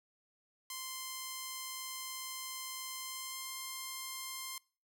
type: tone with pitch glide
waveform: 5% pulse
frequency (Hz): 1043 to 1052.1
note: C6 to C6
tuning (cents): -6 to +9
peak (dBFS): -29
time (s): 0.7-4.58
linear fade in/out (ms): 2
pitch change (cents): +15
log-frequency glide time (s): 3-3.49
effects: noise-tail reverb RT60 0.4 s tail -25 dB re dry